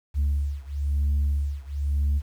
sine beating tone pair, 71 / 72 Hz, C#2 / D2, +42 / -34 cents, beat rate 1 Hz, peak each -23 / -24 dBFS, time 0.14-2.22 s, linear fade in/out 50 ms, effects tanh soft clip ceiling -18 dBFS + 9-bit

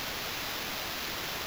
violet noise with sample-and-hold, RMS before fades -36 dBFS, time 0-1.46 s, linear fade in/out 0 ms, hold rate 8820 Hz, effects none

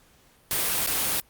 white noise with dropouts, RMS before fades -25 dBFS, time 0.51-1.2 s, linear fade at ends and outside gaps 1 ms, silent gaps 0.863-0.872 s, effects pink hiss -59 dBFS RMS until 1.29 s + Opus 48 kbps

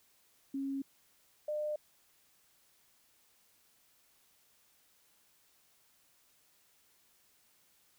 sine tone pair in turn, 273.3 / 602.3 Hz, C#4 / D5, -24 / +44 cents, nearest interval octave + major second, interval 1368 cents, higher second, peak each -34 / -33 dBFS, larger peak second, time 0.54-0.82 / 1.48-1.76 s, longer neither, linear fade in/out 5 ms, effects white hiss -69 dBFS RMS until 7.98 s

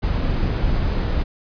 brown noise, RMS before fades -20 dBFS, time 0.02-1.24 s, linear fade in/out 20 ms, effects resampled to 11025 Hz

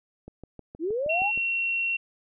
click train, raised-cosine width 2 ms, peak -28 dBFS, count 8, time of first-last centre 0.28-1.375 s, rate 6.39 Hz
sine linear sweep, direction up, 294.8 to 868 Hz, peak -25 dBFS, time 0.79-1.32 s, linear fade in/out 50 ms
sine tone, 2729 Hz, F7, 41 cents flat, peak -24 dBFS, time 1.09-1.97 s, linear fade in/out 10 ms
effects none

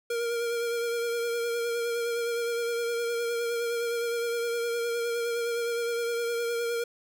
square tone with vibrato, 469.2 Hz, A#4, 11 cents sharp, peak -28 dBFS, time 0.1-6.84 s, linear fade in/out 5 ms, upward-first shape sine, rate 9.7 Hz, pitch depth 23 cents each way, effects none

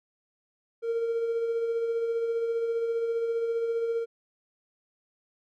triangle tone with tremolo, 461.4 Hz, A#4, 18 cents flat, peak -21 dBFS, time 0.82-4.06 s, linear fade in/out 50 ms, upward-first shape sine, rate 15 Hz, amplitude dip 45%, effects tanh soft clip ceiling -20 dBFS

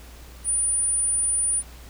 sine tone, 9440 Hz, D9, 8 cents sharp, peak -20 dBFS, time 0.44-1.63 s, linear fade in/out 50 ms, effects added 60 Hz sine -42 dBFS peak until 1.89 s + pink hiss -48 dBFS RMS until 1.89 s

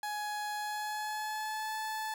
30% pulse tone with pitch glide, 838 to 870.1 Hz, G#5 to A5, +15 to -20 cents, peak -32 dBFS, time 0.03-2.14 s, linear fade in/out 2 ms, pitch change +65 cents, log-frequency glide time 0.55-1.77 s, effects none

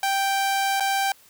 sawtooth tone with dropouts, 784 Hz, G5, in tune, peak -17 dBFS, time 0.03-1.12 s, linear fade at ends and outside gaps 2 ms, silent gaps 0.799-0.805 s, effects white hiss -54 dBFS RMS until 1.29 s

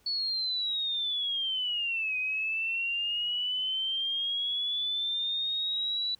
sine linear two-way sweep, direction down then up, 4435 to 2499 to 3958 Hz, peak -28 dBFS, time 0.06-6.15 s, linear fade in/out 5 ms, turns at 2.17 s, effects pink hiss -65 dBFS RMS until 6.19 s

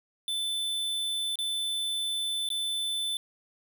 square tone with dropouts, 3520 Hz, A7, in tune, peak -29 dBFS, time 0.28-3.17 s, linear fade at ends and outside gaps 1 ms, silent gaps 1.356-1.388 / 2.489-2.502 s, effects none

